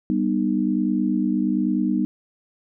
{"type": "chord", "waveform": "sine", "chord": "G augmented", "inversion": "none", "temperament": "just", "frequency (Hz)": [196, 245, 306.2], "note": ["G3", "B3", "D#4"], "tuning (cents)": [0, -14, -28], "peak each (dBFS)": -23, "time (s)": [0.1, 2.05], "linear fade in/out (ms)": 0, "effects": []}